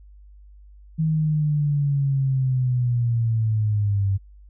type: linear sweep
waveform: sine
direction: down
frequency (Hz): 160 to 96.2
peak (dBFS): -18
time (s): 0.98-4.18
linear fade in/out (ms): 20
effects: added 50 Hz sine -44 dBFS peak until 4.49 s